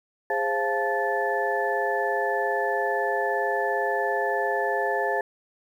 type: tone cluster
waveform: sine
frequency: 410.4 / 528 / 693 / 871 / 1748 Hz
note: G#4 / C5 / F5 / A5 / A6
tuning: -21 / +16 / -14 / -18 / -12 cents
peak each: -29 dBFS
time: 0.3-5.21 s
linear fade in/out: 2 ms
effects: 9-bit